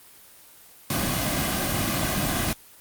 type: noise with comb filter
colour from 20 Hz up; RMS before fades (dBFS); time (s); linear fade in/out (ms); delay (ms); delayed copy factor
pink; -25; 0.9-2.53; 2; 2.2; -0.75
effects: white hiss -50 dBFS RMS until 2.8 s + Opus 24 kbps